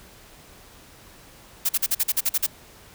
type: noise bursts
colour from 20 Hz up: blue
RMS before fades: -21 dBFS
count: 10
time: 1.65-2.466 s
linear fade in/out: 10 ms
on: 42 ms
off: 44 ms
effects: pink hiss -49 dBFS RMS until 2.94 s